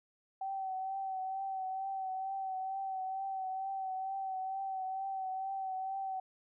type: tone with vibrato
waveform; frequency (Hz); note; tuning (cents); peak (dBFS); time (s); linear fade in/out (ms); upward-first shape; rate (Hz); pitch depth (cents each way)
sine; 766; G5; -40; -35; 0.41-6.2; 5; triangle; 2.2; 34
effects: none